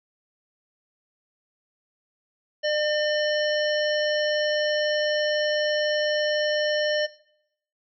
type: harmonic tone with a mistuned harmonic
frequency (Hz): 602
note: D5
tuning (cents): +43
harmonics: 1 / 3 / 5 / 7 / 9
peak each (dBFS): -23 / -30 / -31 / -37 / -35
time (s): 2.63-7.07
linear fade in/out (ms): 20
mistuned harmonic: 9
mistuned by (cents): +21
effects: noise-tail reverb RT60 0.7 s tail -17 dB re dry